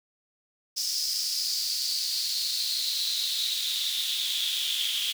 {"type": "noise with high-pass filter sweep", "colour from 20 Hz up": "pink", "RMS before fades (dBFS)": -29, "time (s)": [0.76, 5.13], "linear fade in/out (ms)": 20, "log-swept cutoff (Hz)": [5200, 3200], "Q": 7.3, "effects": []}